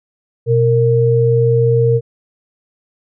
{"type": "tone pair together", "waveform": "sine", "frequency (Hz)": [123, 461.6], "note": ["B2", "A#4"], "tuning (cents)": [-7, -17], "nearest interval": "octave + major seventh", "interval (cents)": 2290, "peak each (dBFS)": -12, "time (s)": [0.46, 2.01], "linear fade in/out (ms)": 50, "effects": []}